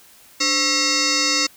sine tone with frequency modulation, 293.7 Hz, D4, in tune, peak -16 dBFS, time 0.4-1.47 s, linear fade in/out 10 ms, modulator 811 Hz, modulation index 7.6, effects white hiss -49 dBFS RMS until 1.56 s

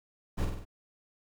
brown noise with echo, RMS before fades -30 dBFS, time 0.37-0.46 s, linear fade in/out 20 ms, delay 48 ms, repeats 4, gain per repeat -4 dB, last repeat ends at 0.652 s, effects none

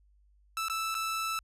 sawtooth tone with dropouts, 1318.5 Hz, E6, in tune, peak -27 dBFS, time 0.57-1.39 s, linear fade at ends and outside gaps 1 ms, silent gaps 0.684-0.698 / 0.944-0.95 s, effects added 50 Hz sine -61 dBFS peak until 1.43 s + resampled to 32000 Hz

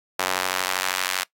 sawtooth tone with high-pass filter sweep, 92.7 Hz, F#2, 4 cents sharp, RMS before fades -26 dBFS, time 0.19-1.24 s, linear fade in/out 5 ms, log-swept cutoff 790 to 1600 Hz, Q 0.76, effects noise-tail reverb RT60 0.1 s tail -23 dB re dry + AAC 48 kbps

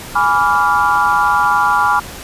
sine chord, G# diminished seventh, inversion none, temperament equal with one note detuned, 830.6 / 987.8 / 1160.5 / 1396.9 Hz, G#5 / B5 / D6 / F6, 0 / 0 / -21 / 0 cents, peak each -16 dBFS, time 0.15-2 s, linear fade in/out 10 ms, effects pink hiss -31 dBFS RMS until 2.23 s + resampled to 32000 Hz

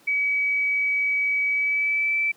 sine tone with pitch glide, 2276 to 2321 Hz, C#7 to D7, +45 to -21 cents, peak -20 dBFS, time 0.07-2.32 s, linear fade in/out 10 ms, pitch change +34 cents, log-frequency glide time 1.49-2.17 s, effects pink hiss -56 dBFS RMS until 2.36 s + high-pass 200 Hz 12 dB/octave

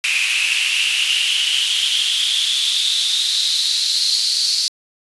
pink noise with high-pass filter sweep, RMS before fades -18 dBFS, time 0.04-4.68 s, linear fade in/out 0 ms, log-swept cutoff 2500 to 4500 Hz, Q 7.7, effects resampled to 24000 Hz

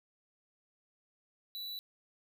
square tone, 3951 Hz, B7, in tune, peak -40 dBFS, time 1.55-1.79 s, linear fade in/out 0 ms, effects none

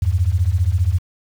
sine beating tone pair, 82 / 97 Hz, E2 / G2, -9 / -18 cents, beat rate 15 Hz, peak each -17 / -17 dBFS, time 0.02-0.99 s, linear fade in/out 5 ms, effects 7-bit

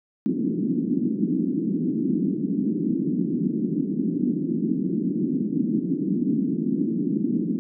white band-pass noise, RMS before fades -24 dBFS, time 0.26-7.59 s, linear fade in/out 0 ms, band 170 to 320 Hz, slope 48 dB/octave, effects none

